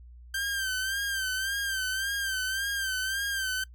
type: tone with vibrato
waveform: sawtooth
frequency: 1568 Hz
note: G6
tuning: in tune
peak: -25 dBFS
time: 0.34-3.64 s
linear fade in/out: 5 ms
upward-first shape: sine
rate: 1.8 Hz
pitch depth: 62 cents each way
effects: noise-tail reverb RT60 0.1 s tail -22 dB re dry + added 60 Hz sine -46 dBFS peak until 3.74 s